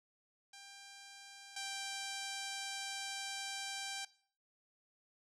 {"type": "tone pair in turn", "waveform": "5% pulse", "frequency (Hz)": [793, 786.2], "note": ["G5", "G5"], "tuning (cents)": [20, 5], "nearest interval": "unison", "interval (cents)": 15, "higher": "first", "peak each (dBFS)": [-40, -28], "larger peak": "second", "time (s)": [[0.53, 1.56], [1.56, 4.05]], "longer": "second", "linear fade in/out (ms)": 5, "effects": ["noise-tail reverb RT60 0.5 s tail -19 dB re dry", "low-pass 8000 Hz 12 dB/octave"]}